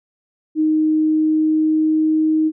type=tone with pitch glide; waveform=sine; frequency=311.1 to 313.3 Hz; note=D#4 to D#4; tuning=0 to +12 cents; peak=-13 dBFS; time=0.55-2.52 s; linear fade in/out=50 ms; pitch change=+12 cents; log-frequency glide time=0.9-2.34 s; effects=none